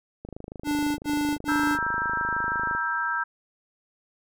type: click train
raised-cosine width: 2 ms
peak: -24 dBFS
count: 66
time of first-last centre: 0.25-2.75 s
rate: 26 Hz
type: tone bursts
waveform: square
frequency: 293.7 Hz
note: D4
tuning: in tune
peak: -24 dBFS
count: 3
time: 0.64-1.784 s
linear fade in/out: 50 ms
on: 340 ms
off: 62 ms
type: chord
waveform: sine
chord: E diminished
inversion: second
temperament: just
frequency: 949.3 / 1318.5 / 1582.2 Hz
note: Bb5 / E6 / G6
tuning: +31 / 0 / +16 cents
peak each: -31 / -29 / -27 dBFS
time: 1.48-3.24 s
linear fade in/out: 10 ms
effects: none